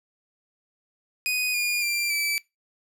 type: tone with pitch steps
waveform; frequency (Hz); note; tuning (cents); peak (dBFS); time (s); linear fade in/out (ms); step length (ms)
sawtooth; 2489 / 2429 / 2371 / 2314; D#7 / D#7 / D7 / D7; 0 / -42 / +16 / -26; -20; 1.26-2.38; 0; 280
effects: noise-tail reverb RT60 0.2 s tail -21 dB re dry